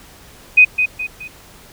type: tone with echo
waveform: sine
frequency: 2500 Hz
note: D#7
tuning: 8 cents sharp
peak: -4 dBFS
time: 0.57-0.65 s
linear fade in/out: 10 ms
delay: 210 ms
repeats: 3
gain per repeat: -8 dB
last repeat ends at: 1.28 s
effects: pink hiss -43 dBFS RMS until 1.72 s